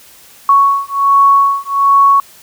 sine beating tone pair, 1111 / 1112.3 Hz, C#6 / C#6, +4 / +6 cents, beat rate 1.3 Hz, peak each -10 dBFS, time 0.49-2.2 s, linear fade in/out 2 ms, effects white hiss -41 dBFS RMS until 2.42 s

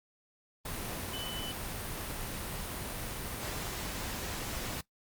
sine tone in noise, 3002 Hz, F#7, 24 cents sharp, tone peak -39 dBFS, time 1.13-1.52 s, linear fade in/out 5 ms, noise pink, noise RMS -38 dBFS, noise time 0.65-4.81 s, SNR -4 dB, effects noise-tail reverb RT60 0.1 s tail -18 dB re dry + Opus 32 kbps

